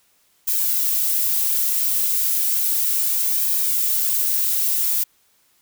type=noise with flanger; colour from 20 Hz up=violet; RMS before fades=-20 dBFS; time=0.47-5.04 s; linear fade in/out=10 ms; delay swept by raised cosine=1.4 to 5.1 ms; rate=0.33 Hz; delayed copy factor=-0.5; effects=white hiss -61 dBFS RMS until 5.61 s